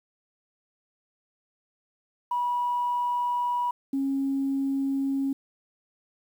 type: tone pair in turn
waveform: sine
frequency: 972 / 272.8 Hz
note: B5 / C#4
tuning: -28 / -28 cents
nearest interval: octave + minor seventh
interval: 2200 cents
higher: first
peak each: -23 dBFS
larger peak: neither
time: 2.31-3.71 / 3.93-5.33 s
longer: neither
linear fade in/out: 5 ms
effects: tanh soft clip ceiling -19 dBFS + 9-bit